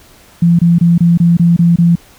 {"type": "tone bursts", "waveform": "sine", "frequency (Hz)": 170.6, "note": "F3", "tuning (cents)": -40, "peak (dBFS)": -5, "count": 8, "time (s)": [0.42, 1.955], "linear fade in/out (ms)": 5, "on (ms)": 170, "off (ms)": 25, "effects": ["pink hiss -43 dBFS RMS until 2.18 s"]}